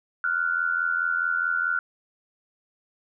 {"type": "tone pair together", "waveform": "sine", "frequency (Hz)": [1396.9, 1481.6], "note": ["F6", "F#6"], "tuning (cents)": [0, 2], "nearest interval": "minor second", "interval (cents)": 102, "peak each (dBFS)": -25, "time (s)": [0.24, 1.79], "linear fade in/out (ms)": 2, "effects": []}